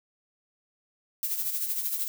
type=noise with tremolo; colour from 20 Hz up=violet; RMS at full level=-28 dBFS; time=1.23-2.08 s; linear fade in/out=0 ms; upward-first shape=sine; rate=13 Hz; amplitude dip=55%; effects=none